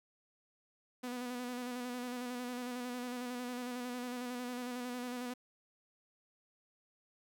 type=tone with vibrato; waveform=sawtooth; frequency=246.9 Hz; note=B3; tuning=in tune; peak=-35 dBFS; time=1.03-5.34 s; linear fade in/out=10 ms; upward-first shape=square; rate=11 Hz; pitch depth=26 cents each way; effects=11-bit